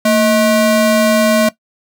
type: ring-modulated tone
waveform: square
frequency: 429.4 Hz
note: A4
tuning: 42 cents flat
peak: -7 dBFS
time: 0.05-1.49 s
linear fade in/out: 5 ms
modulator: 203 Hz
effects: noise-tail reverb RT60 0.1 s tail -17 dB re dry